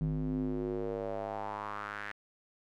square tone with band-pass filter sweep, 51.6 Hz, G#1, 10 cents flat, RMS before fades -36 dBFS, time 0.01-2.12 s, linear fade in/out 0 ms, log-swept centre 170 to 1800 Hz, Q 3.5, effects none

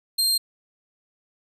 sawtooth tone, 4188 Hz, C8, 1 cent sharp, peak -16 dBFS, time 0.18-0.38 s, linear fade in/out 10 ms, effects resampled to 32000 Hz

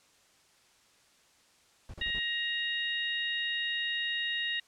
brown noise bursts, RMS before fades -43 dBFS, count 4, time 1.89-2.193 s, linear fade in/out 2 ms, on 48 ms, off 37 ms
harmonic tone, 940 Hz, A#5, 14 cents sharp, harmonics 2 / 3 / 4, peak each -33 / -35 / -36 dBFS, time 2.01-4.6 s, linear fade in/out 5 ms
effects white hiss -64 dBFS RMS until 4.67 s + low-pass 8000 Hz 12 dB/octave

